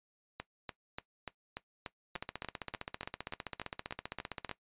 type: two click trains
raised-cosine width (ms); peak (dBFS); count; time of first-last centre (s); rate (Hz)
0.3; -22 / -23; 37 / 15; 2.16-4.513 / 0.4-4.494; 15.3 / 3.42
effects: noise-tail reverb RT60 0.1 s tail -17 dB re dry + resampled to 8000 Hz